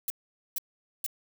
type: noise bursts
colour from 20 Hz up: violet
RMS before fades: -31 dBFS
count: 3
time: 0.08-1.063 s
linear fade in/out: 0 ms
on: 21 ms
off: 460 ms
effects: none